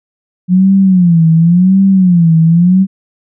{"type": "tone with vibrato", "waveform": "sine", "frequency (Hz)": 177.5, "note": "F3", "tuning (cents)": 28, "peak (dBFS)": -4, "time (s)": [0.48, 2.87], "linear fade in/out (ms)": 50, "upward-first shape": "sine", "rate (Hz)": 0.92, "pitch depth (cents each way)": 160, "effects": []}